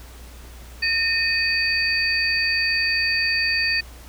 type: tone cluster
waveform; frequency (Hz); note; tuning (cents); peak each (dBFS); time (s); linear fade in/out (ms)
sine; 1825 / 2510 / 4584; A#6 / D#7 / D8; -37 / +15 / -43; -23; 0.82-3.81; 10
effects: added 60 Hz sine -40 dBFS peak until 4.08 s + pink hiss -46 dBFS RMS until 4.08 s

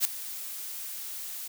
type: noise with ADSR envelope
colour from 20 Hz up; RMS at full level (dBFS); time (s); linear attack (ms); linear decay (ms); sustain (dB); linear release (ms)
blue; -22; 0-1.48; 50; 4; -16; 9
effects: none

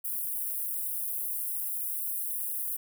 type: high-pass noise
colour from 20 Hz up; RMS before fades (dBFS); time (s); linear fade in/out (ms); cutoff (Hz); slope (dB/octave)
white; -33; 0.04-2.77; 10; 9700; 48
effects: none

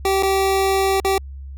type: tone with dropouts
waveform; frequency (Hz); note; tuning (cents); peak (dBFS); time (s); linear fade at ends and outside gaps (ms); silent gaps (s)
25% pulse; 387.2; G4; -21; -12; 0.05-1.18; 2; 0.226-0.232 / 1.001-1.047
effects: added 68 Hz sine -31 dBFS peak until 1.57 s

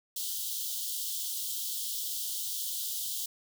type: high-pass noise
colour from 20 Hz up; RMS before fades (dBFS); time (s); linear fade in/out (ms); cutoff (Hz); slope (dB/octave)
white; -35; 0.16-3.26; 5; 3000; 96
effects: none

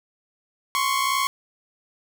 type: tone pair together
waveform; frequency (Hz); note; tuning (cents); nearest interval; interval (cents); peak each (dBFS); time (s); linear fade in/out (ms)
sawtooth; 1046.5 / 1108.7; C6 / C#6; 0 / 0; minor second; 100; -21 / -19; 0.75-1.27; 0
effects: none

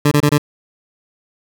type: tone bursts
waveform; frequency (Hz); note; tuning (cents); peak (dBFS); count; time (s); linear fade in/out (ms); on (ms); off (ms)
20% pulse; 146.83; D3; 0; -5; 4; 0.05-0.381; 5; 64; 25
effects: none

